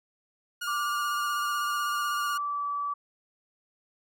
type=tone with vibrato; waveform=sawtooth; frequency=1425 Hz; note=F6; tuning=34 cents sharp; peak=-28 dBFS; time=0.61-2.38 s; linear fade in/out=10 ms; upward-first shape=triangle; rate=16 Hz; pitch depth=30 cents each way
type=tone with pitch glide; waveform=sine; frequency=1174 to 1151.8 Hz; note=D6 to D6; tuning=-1 to -34 cents; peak=-28 dBFS; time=0.67-2.94 s; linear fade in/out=10 ms; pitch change=-33 cents; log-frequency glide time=2.11-2.66 s
effects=none